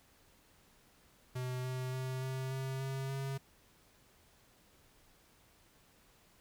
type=tone with pitch steps; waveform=square; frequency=126.8 / 128.27 / 129.76 / 131.27 / 132.8 / 134.34 / 135.9 Hz; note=B2 / C3 / C3 / C3 / C3 / C3 / C#3; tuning=+46 / -34 / -14 / +6 / +26 / +46 / -34 cents; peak=-37 dBFS; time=1.35-3.38 s; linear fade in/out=10 ms; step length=290 ms; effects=pink hiss -66 dBFS RMS until 6.4 s